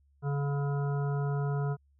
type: harmonic tone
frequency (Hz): 141.9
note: C#3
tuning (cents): +41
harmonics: 1 / 3 / 5 / 7 / 9 / 10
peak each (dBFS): -28 / -38 / -42 / -45 / -47 / -48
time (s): 0.22-1.77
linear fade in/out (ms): 50
effects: added 70 Hz sine -63 dBFS peak until 1.99 s